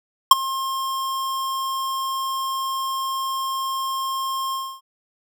square tone with ADSR envelope, 1067 Hz, C6, 34 cents sharp, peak -3 dBFS, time 0.31-4.81 s, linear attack 4 ms, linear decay 23 ms, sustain -21 dB, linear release 280 ms, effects none

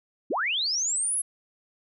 sine linear sweep, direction up, 185 to 11000 Hz, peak -24 dBFS, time 0.3-1.22 s, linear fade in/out 10 ms, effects none

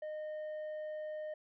triangle tone with tanh clipping, 614 Hz, D#5, 23 cents flat, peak -40 dBFS, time 0.02-1.34 s, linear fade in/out 5 ms, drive 9 dB, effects none

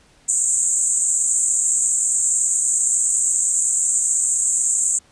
white band-pass noise, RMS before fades -19 dBFS, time 0.28-4.99 s, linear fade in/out 10 ms, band 7000 to 8400 Hz, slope 96 dB/octave, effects pink hiss -54 dBFS RMS until 5.11 s + resampled to 22050 Hz

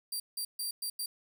15% pulse tone bursts at uneven times, 4713 Hz, D8, 5 cents sharp, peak -27 dBFS, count 5, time 0.12-0.2 / 0.37-0.45 / 0.59-0.71 / 0.82-0.9 / 0.99-1.06 s, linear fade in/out 5 ms, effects 11-bit

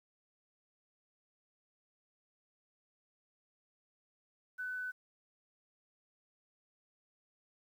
sine tone with quantisation, 1501 Hz, F#6, 24 cents sharp, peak -37 dBFS, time 4.58-4.92 s, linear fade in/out 20 ms, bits 11, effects none

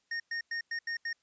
square tone bursts at uneven times, 1846 Hz, A#6, 17 cents flat, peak -33 dBFS, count 6, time 0.11-0.2 / 0.31-0.41 / 0.51-0.61 / 0.71-0.79 / 0.87-0.97 / 1.05-1.13 s, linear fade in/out 5 ms, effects white hiss -75 dBFS RMS until 1.22 s + resampled to 16000 Hz

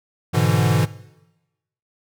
square chord, E dominant seventh, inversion first, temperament equal with one note detuned, 104.43 / 123.47 / 146.83 / 164.81 Hz, G#2 / B2 / D3 / E3, +10 / 0 / 0 / 0 cents, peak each -22 dBFS, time 0.33-0.86 s, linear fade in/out 20 ms, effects noise-tail reverb RT60 1.0 s tail -18 dB re dry

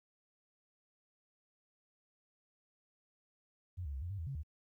sine tone with pitch steps, 89.8 / 71.6 / 66.5 / 87 / 99.7 / 81.7 / 136.7 / 76 Hz, F2 / D2 / C2 / F2 / G2 / E2 / C#3 / D#2, +49 / -43 / +29 / -6 / +30 / -15 / -24 / -40 cents, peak -38 dBFS, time 3.77-4.434 s, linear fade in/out 20 ms, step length 83 ms, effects 13-bit

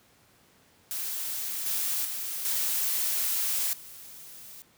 blue noise with level steps, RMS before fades -33 / -29 / -34 / -28 / -46 dBFS, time 0.91-4.62 s, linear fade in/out 0 ms, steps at 1.66 / 2.05 / 2.45 / 3.73 s, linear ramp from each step 2 ms, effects pink hiss -61 dBFS RMS until 4.77 s + high-pass 80 Hz 12 dB/octave

